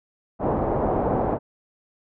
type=low-pass noise; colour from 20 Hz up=white; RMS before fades=-23 dBFS; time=0.39-1.39 s; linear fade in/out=50 ms; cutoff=790 Hz; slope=24 dB/octave; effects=none